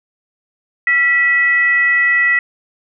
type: tone with frequency modulation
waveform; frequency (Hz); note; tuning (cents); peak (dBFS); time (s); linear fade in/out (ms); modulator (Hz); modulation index
sine; 1955; B6; -18; -10; 0.87-2.39; 2; 592; 0.38
effects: none